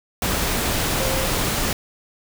sine tone in noise, 530 Hz, C5, 22 cents sharp, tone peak -26 dBFS, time 1-1.26 s, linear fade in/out 2 ms, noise pink, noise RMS -22 dBFS, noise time 0.22-1.73 s, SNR -7 dB, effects none

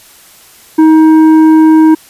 triangle tone with tanh clipping, 315.8 Hz, D#4, 26 cents sharp, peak -3 dBFS, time 0.78-1.95 s, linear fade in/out 10 ms, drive 12 dB, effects white hiss -39 dBFS RMS until 2.09 s + resampled to 32000 Hz

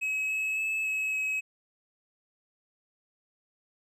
triangle tone with pitch steps, 2559 / 2576 / 2601 / 2571 / 2556 Hz, D#7 / E7 / E7 / E7 / D#7, +48 / -41 / -24 / -44 / +46 cents, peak -26 dBFS, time 0.01-1.41 s, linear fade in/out 20 ms, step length 280 ms, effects none

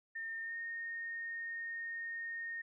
sine tone with pitch glide, 1816 to 1844.5 Hz, A#6 to A#6, -46 to -19 cents, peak -39 dBFS, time 0.15-2.62 s, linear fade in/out 10 ms, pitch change +27 cents, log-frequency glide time 0.42-0.55 s, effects none

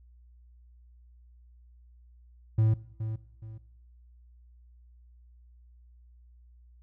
triangle tone with echo, 110 Hz, A2, in tune, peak -18 dBFS, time 2.58-2.74 s, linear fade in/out 5 ms, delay 420 ms, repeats 2, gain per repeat -10 dB, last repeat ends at 3.58 s, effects noise-tail reverb RT60 0.8 s tail -20 dB re dry + added 60 Hz sine -53 dBFS peak until 6.82 s

